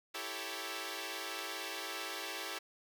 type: chord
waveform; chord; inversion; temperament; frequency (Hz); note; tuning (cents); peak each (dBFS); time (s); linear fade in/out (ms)
5% pulse; A dominant seventh; second; equal; 329.6 / 392 / 440 / 554.4; E4 / G4 / A4 / C#5; 0 / 0 / 0 / 0; -34 / -33 / -34 / -34; 0.14-2.59; 10
effects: none